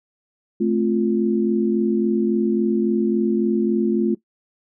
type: chord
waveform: sine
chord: F major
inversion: first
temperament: just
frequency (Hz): 218.3 / 261.9 / 349.2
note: A3 / C4 / F4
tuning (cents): -13 / +2 / 0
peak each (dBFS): -19 / -25 / -20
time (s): 0.6-4.15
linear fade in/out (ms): 10
effects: noise-tail reverb RT60 0.1 s tail -18 dB re dry